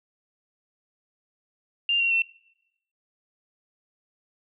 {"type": "tone with pitch steps", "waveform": "sine", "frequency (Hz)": [2794, 2746, 2699], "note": ["F7", "F7", "E7"], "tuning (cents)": [0, -30, 40], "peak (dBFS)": -20, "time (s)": [1.89, 2.22], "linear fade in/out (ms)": 2, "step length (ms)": 110, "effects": ["noise-tail reverb RT60 0.8 s tail -21 dB re dry"]}